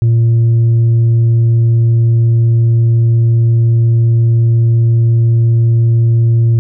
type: tone with tanh clipping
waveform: triangle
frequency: 115.7 Hz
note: A#2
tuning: 13 cents flat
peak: -7 dBFS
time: 0.02-6.59 s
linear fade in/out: 0 ms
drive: 7 dB
effects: none